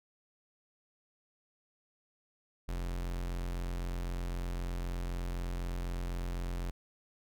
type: tone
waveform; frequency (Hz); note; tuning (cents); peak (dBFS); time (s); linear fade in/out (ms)
45% pulse; 43.93; F1; +11; -34; 2.68-6.71; 10
effects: none